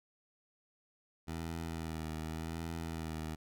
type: tone with vibrato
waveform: 15% pulse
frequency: 80.8 Hz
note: E2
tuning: 34 cents flat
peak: -32 dBFS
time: 1.27-3.36 s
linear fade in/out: 20 ms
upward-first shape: sine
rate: 0.87 Hz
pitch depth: 41 cents each way
effects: none